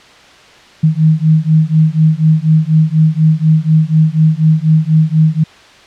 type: beating tone pair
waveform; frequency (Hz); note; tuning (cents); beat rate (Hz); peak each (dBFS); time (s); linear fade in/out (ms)
sine; 155.56 / 159.66; D#3 / D#3; 0 / +45; 4.1; -10; 0.83-5.44; 10
effects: white hiss -40 dBFS RMS until 5.86 s + low-pass 4000 Hz 12 dB/octave